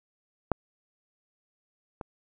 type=clicks; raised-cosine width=1 ms; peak=-9 / -22 dBFS; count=2; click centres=0.517 / 2.012 s; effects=none